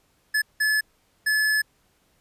square tone bursts at uneven times, 1722 Hz, A6, 38 cents flat, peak -20 dBFS, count 3, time 0.34-0.42 / 0.6-0.81 / 1.26-1.62 s, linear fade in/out 10 ms, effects pink hiss -65 dBFS RMS until 2.2 s + resampled to 32000 Hz

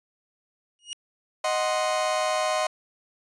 sawtooth tone with exponential growth, 2876 Hz, F#7, 50 cents flat, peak -25 dBFS, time 0.79-0.93 s, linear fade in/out 0 ms, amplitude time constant 29 ms
40% pulse chord, C diminished, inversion first, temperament equal, 622.3 / 740 / 1046.5 Hz, Eb5 / Gb5 / C6, 0 / 0 / 0 cents, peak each -25 / -28 / -28 dBFS, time 1.44-2.67 s, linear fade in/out 5 ms
effects resampled to 22050 Hz

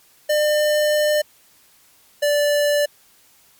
square tone pair in turn, 601 / 584.6 Hz, D5 / D5, +40 / -8 cents, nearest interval unison, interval 48 cents, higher first, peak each -16 dBFS, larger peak neither, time 0.29-1.22 / 2.22-2.86 s, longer first, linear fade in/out 10 ms, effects white hiss -54 dBFS RMS until 3.59 s + MP3 96 kbps

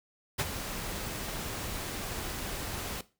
pink noise with ADSR envelope, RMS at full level -28 dBFS, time 0.38-3.01 s, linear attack 19 ms, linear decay 38 ms, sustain -9 dB, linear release 3 ms, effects noise-tail reverb RT60 0.3 s tail -17 dB re dry

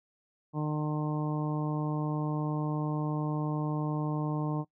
harmonic tone, 151.4 Hz, D#3, 47 cents flat, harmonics 1 / 2 / 3 / 4 / 5 / 6 / 7, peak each -30 / -34 / -41 / -43 / -44 / -42 / -43 dBFS, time 0.53-4.65 s, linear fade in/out 50 ms, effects noise-tail reverb RT60 0.1 s tail -21 dB re dry

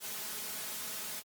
white noise with comb filter, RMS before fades -40 dBFS, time 0-1.23 s, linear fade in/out 50 ms, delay 4.7 ms, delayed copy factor +0.6, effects high-pass 80 Hz 12 dB/octave + Opus 48 kbps

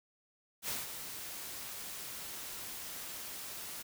white noise with ADSR envelope, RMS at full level -36 dBFS, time 0.62-3.83 s, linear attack 69 ms, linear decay 170 ms, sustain -8 dB, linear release 17 ms, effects none

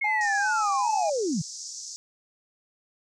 sine linear sweep, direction down, 2187 to 133.7 Hz, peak -24 dBFS, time 0.01-1.42 s, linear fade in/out 10 ms
triangle tone with vibrato, 830.6 Hz, G#5, in tune, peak -24 dBFS, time 0.04-1.1 s, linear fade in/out 5 ms, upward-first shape sine, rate 2.5 Hz, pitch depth 75 cents each way
pink band-pass noise, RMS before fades -39 dBFS, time 0.21-1.96 s, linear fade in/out 0 ms, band 5200 to 7100 Hz, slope 48 dB/octave
effects none

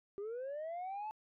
sine linear sweep, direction up, 390 to 879 Hz, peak -37 dBFS, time 0.18-1.11 s, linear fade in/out 0 ms, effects tanh soft clip ceiling -38 dBFS

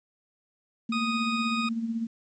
sine tone with tremolo, 228.2 Hz, A#3, 37 cents flat, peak -25 dBFS, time 0.89-2.07 s, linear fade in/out 5 ms, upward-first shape sine, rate 16 Hz, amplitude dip 55%
20% pulse tone, 1244.5 Hz, D#6, in tune, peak -23 dBFS, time 0.92-1.69 s, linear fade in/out 5 ms
effects resampled to 16000 Hz + 10-bit

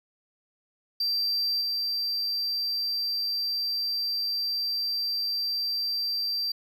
triangle tone with level steps, 4699 Hz, D8, in tune, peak -23 / -25 dBFS, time 1-6.52 s, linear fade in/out 5 ms, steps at 1.61 s, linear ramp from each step 5 ms, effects none

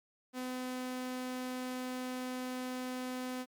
sawtooth tone, 253.7 Hz, B3, 47 cents sharp, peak -33 dBFS, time 0.33-3.46 s, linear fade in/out 50 ms, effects MP3 96 kbps

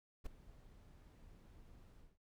brown noise with ADSR envelope, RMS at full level -42 dBFS, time 0.24-2.18 s, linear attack 24 ms, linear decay 6 ms, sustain -18 dB, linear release 200 ms, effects none

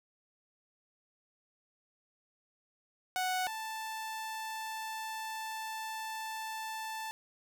sawtooth tone pair in turn, 740 / 881.2 Hz, F#5 / A5, 0 / +2 cents, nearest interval minor third, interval 302 cents, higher second, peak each -27 / -34 dBFS, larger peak first, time 3.16-3.47 / 3.47-7.11 s, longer second, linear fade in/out 0 ms, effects none

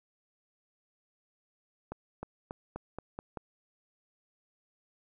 accelerating click train, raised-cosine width 1 ms, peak -24 dBFS, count 7, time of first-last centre 1.92-3.373 s, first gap 310 ms, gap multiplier 0.9, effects none

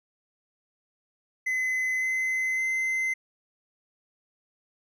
triangle tone with pitch steps, 2033 / 2048 / 2064 Hz, B6 / C7 / C7, +50 / -38 / -24 cents, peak -23 dBFS, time 1.46-3.14 s, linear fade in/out 10 ms, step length 560 ms, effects none

